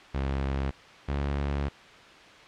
sawtooth tone pair in turn, 67.9 / 70.53 Hz, C#2 / C#2, -35 / +31 cents, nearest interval minor second, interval 66 cents, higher second, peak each -23 dBFS, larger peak neither, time 0.14-0.71 / 1.08-1.69 s, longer second, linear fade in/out 10 ms, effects white hiss -49 dBFS RMS until 2.47 s + low-pass 3000 Hz 12 dB/octave

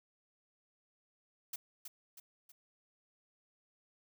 blue noise with echo, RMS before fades -41 dBFS, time 1.53-1.56 s, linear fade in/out 5 ms, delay 320 ms, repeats 3, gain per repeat -6 dB, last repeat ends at 2.52 s, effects none

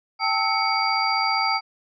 sine tone cluster, 787 / 882 / 1301 / 2230 / 4728 Hz, G5 / A5 / E6 / C#7 / D8, +7 / +4 / -23 / +10 / +11 cents, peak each -26 dBFS, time 0.19-1.61 s, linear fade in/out 50 ms, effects none

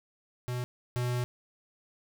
square tone pair in turn, 123.8 / 123.15 Hz, B2 / B2, +5 / -5 cents, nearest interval unison, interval 10 cents, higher first, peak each -32 / -29 dBFS, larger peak second, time 0.48-0.64 / 0.96-1.24 s, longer second, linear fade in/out 0 ms, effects none

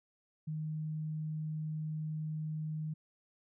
sine tone, 155.2 Hz, D#3, 4 cents flat, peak -35 dBFS, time 0.47-2.94 s, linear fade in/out 10 ms, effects none

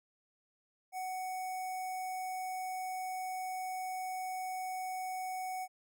square tone with notch filter, 745 Hz, F#5, 12 cents sharp, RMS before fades -39 dBFS, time 0.92-5.68 s, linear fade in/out 50 ms, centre 3700 Hz, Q 1.1, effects none

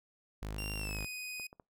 sawtooth tone, 52 Hz, G#1, 3 cents sharp, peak -34 dBFS, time 0.42-1.05 s, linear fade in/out 5 ms
sawtooth tone with pitch glide, 2769 to 2496 Hz, F7 to D#7, -15 to +5 cents, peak -37 dBFS, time 0.58-1.47 s, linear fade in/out 5 ms, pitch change -180 cents, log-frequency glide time 0.77-1.01 s
clicks, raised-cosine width 1 ms, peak -37 dBFS, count 5, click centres 0.895 / 0.985 / 1.398 / 1.529 / 1.598 s
effects noise-tail reverb RT60 0.2 s tail -25 dB re dry

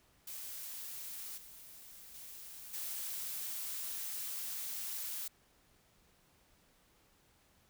blue noise with level steps, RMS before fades -45 / -54 / -50 / -41 dBFS, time 0.27-5.28 s, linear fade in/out 5 ms, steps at 1.37 / 2.14 / 2.73 s, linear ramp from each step 10 ms, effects pink hiss -69 dBFS RMS until 7.69 s

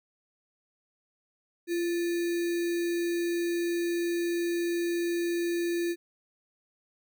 sine tone with sample-and-hold, 342.9 Hz, F4, 32 cents flat, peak -26 dBFS, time 1.67-5.96 s, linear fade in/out 50 ms, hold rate 2100 Hz, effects none

